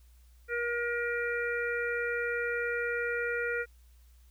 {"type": "harmonic tone", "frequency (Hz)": 475.4, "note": "A#4", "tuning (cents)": 34, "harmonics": [1, 3, 4, 5], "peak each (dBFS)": [-33, -33, -37, -40], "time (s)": [0.48, 3.66], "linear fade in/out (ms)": 50, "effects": ["added 60 Hz sine -55 dBFS peak until 4.3 s", "white hiss -69 dBFS RMS until 4.3 s"]}